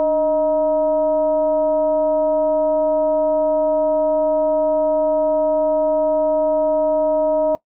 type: tone with frequency modulation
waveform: sine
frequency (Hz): 622.3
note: D#5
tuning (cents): 0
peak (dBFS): -14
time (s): 0-7.55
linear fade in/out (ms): 0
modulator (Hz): 326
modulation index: 0.59
effects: noise-tail reverb RT60 0.1 s tail -19 dB re dry